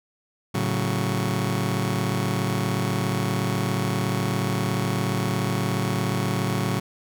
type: chord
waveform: sawtooth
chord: F# minor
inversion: first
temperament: just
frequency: 111 / 138.75 / 185 Hz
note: A2 / C#3 / F#3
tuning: +16 / +2 / 0 cents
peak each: -23 dBFS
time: 0.54-6.8 s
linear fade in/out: 10 ms
effects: none